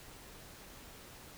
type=silence; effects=pink hiss -53 dBFS RMS until 1.37 s